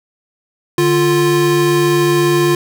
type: tone pair together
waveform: square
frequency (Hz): 147.93 / 349.2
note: D3 / F4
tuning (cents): +13 / 0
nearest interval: octave + minor third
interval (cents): 1487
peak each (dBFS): -18 / -12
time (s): 0.78-2.55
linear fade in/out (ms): 2
effects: none